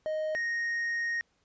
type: tone pair in turn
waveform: triangle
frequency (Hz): 622 / 1863.9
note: D#5 / A#6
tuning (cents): -1 / -1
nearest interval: octave + perfect fifth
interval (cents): 1900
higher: second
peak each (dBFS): -27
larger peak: neither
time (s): 0.06-0.35 / 0.35-1.21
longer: second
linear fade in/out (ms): 0
effects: pink hiss -72 dBFS RMS until 1.44 s + resampled to 16000 Hz